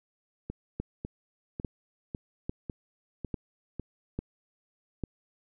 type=two click trains; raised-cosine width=3 ms; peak=-22 / -19 dBFS; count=7 / 6; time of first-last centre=0.5-3.797 / 0.8-5.037 s; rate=1.82 / 1.18 Hz; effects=none